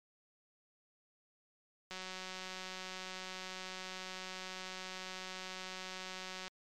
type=click train; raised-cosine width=0.2 ms; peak=-27 dBFS; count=851; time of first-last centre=1.91-6.48 s; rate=186 Hz; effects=MP3 96 kbps